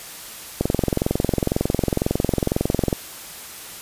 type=click train; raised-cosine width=2 ms; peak=-5 dBFS; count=52; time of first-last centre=0.61-2.928 s; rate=22 Hz; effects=white hiss -37 dBFS RMS until 3.81 s + resampled to 32000 Hz